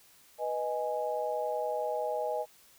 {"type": "chord", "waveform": "sine", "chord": "G# minor", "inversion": "first", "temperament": "equal with one note detuned", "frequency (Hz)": [491.9, 622.3, 830.6], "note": ["B4", "D#5", "G#5"], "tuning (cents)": [-7, 0, 0], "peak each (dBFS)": [-35, -33, -35], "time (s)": [0.38, 2.46], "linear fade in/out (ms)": 50, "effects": ["white hiss -60 dBFS RMS until 2.78 s"]}